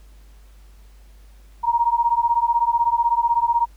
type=beating tone pair; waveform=sine; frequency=932.3 / 948.3 Hz; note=A#5 / A#5; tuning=0 / +29 cents; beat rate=16 Hz; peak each=-19 dBFS; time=1.63-3.66 s; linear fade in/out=20 ms; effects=added 50 Hz sine -44 dBFS peak until 3.76 s + pink hiss -58 dBFS RMS until 3.76 s